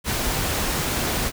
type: noise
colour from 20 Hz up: pink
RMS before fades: -24 dBFS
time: 0.04-1.32 s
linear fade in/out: 50 ms
effects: none